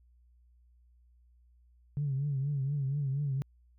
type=tone with vibrato; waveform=sine; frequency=139.7 Hz; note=C#3; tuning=14 cents sharp; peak=-28 dBFS; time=1.97-3.42 s; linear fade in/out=0 ms; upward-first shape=triangle; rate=4.2 Hz; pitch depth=110 cents each way; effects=tanh soft clip ceiling -24 dBFS + added 60 Hz sine -60 dBFS peak until 3.78 s